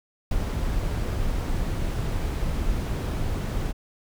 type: noise with ADSR envelope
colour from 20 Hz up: brown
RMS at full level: -24 dBFS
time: 0.31-3.73 s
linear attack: 4 ms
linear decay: 38 ms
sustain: -2 dB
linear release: 29 ms
effects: none